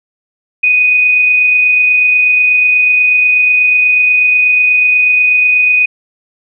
sine tone with amplitude modulation, 2489 Hz, D#7, in tune, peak -5 dBFS, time 0.63-5.86 s, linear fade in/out 10 ms, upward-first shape sine, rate 28.2 Hz, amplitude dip 25%, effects none

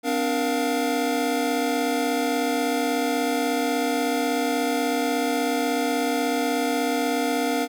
square tone cluster, 256.5 / 292.9 / 470 / 701 Hz, C4 / D4 / A#4 / F5, -34 / -5 / +14 / +6 cents, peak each -28 dBFS, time 0.03-7.68 s, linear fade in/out 50 ms, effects none

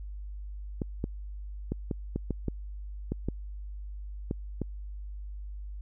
clicks, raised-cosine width 3 ms, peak -17 dBFS, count 11, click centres 0.818 / 1.041 / 1.72 / 1.912 / 2.16 / 2.307 / 2.483 / 3.12 / 3.286 / 4.311 / 4.617 s, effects added 50 Hz sine -37 dBFS peak until 5.81 s

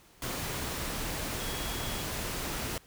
sine tone in noise, 3322 Hz, G#7, in tune, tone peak -44 dBFS, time 1.4-2.02 s, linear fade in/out 2 ms, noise pink, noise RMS -35 dBFS, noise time 0.22-2.78 s, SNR -12 dB, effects pink hiss -59 dBFS RMS until 2.86 s

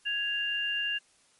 sine tone pair together, 1661.3 / 2794 Hz, G#6 / F7, 0 / 0 cents, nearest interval major sixth, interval 900 cents, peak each -33 / -29 dBFS, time 0.05-0.99 s, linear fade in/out 20 ms, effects white hiss -64 dBFS RMS until 1.39 s + MP3 48 kbps

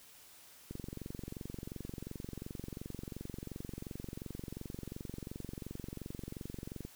click train, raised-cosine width 3 ms, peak -29 dBFS, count 141, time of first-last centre 0.71-6.85 s, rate 22.8 Hz, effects white hiss -58 dBFS RMS until 6.95 s

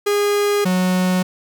45% pulse tone pair in turn, 410 / 183.53 Hz, G#4 / F#3, -22 / -14 cents, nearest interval octave + major second, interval 1392 cents, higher first, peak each -15 dBFS, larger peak neither, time 0.06-0.65 / 0.65-1.23 s, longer first, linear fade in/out 10 ms, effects none

